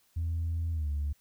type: tone with pitch glide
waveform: sine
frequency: 82.9 to 72.59 Hz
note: E2 to D2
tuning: +10 to -20 cents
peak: -27 dBFS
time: 0.16-1.13 s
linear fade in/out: 10 ms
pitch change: -230 cents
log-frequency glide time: 0.72-0.89 s
effects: tanh soft clip ceiling -26 dBFS + white hiss -68 dBFS RMS until 1.2 s